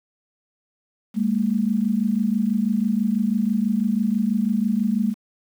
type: tone pair together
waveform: sine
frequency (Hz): 201.9 / 228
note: G#3 / A#3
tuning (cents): -49 / -38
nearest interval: major second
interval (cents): 211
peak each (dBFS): -21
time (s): 1.14-5.15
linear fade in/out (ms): 50
effects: 8-bit